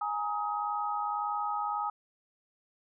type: chord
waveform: sine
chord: Ab suspended second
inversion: none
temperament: equal with one note detuned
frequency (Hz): 830.6 / 932.3 / 1261.9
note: Ab5 / Bb5 / Eb6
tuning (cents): 0 / 0 / +24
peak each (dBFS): -33 / -38 / -33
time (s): 0.01-1.9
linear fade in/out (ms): 5
effects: none